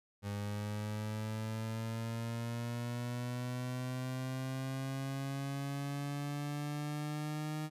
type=linear sweep; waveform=30% pulse; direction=up; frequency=101.2 to 154.2 Hz; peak=-34 dBFS; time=0.22-7.7 s; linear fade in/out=50 ms; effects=resampled to 32000 Hz